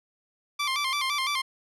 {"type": "tone with vibrato", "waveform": "15% pulse", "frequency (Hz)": 1108.7, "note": "C#6", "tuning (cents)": 0, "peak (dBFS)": -19, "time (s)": [0.59, 1.42], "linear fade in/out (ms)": 10, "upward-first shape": "square", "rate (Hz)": 5.9, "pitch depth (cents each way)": 85, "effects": ["low-pass 9000 Hz 12 dB/octave"]}